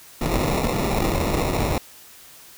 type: noise with sample-and-hold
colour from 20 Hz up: pink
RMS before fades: -22 dBFS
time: 0.21-1.78 s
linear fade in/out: 2 ms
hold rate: 1575 Hz
effects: white hiss -46 dBFS RMS until 2.57 s